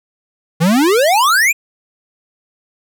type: exponential sweep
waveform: square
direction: up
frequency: 154 to 2542 Hz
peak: -10 dBFS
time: 0.6-1.53 s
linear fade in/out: 20 ms
effects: none